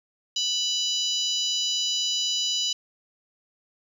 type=harmonic tone; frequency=988 Hz; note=B5; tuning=in tune; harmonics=3 / 4 / 5 / 6 / 7; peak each=-27 / -29 / -31 / -33 / -34 dBFS; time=0.36-2.73 s; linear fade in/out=5 ms; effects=9-bit